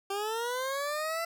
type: linear sweep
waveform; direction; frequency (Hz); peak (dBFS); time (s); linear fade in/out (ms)
20% pulse; up; 390 to 676; -26; 0.1-1.25; 5
effects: none